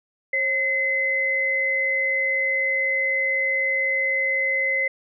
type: tone pair together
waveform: sine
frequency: 540 / 2046 Hz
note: C#5 / C7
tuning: -45 / -39 cents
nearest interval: octave + major seventh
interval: 2306 cents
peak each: -29 / -20 dBFS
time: 0.33-4.88 s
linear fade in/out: 5 ms
effects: none